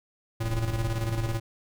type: noise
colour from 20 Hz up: brown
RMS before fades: -34 dBFS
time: 0.4-1.39 s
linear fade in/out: 50 ms
type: tone with tremolo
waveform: square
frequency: 112.9 Hz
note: A2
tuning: 45 cents sharp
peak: -26 dBFS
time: 0.4-1.4 s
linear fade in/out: 10 ms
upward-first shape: square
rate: 18 Hz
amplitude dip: 50%
effects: none